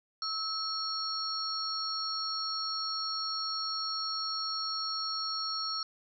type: tone cluster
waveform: sine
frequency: 1304 / 4350 / 5530 Hz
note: E6 / C#8 / F8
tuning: -19 / -33 / -18 cents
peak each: -37 / -35 / -37 dBFS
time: 0.22-5.83 s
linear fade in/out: 2 ms
effects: none